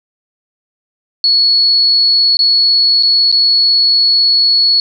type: tone with dropouts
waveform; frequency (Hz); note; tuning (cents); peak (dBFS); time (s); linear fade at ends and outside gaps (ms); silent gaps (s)
sine; 4382; C#8; -21; -7; 1.24-4.8; 1; 2.37-2.391 / 3.026-3.032 / 3.316-3.325
effects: none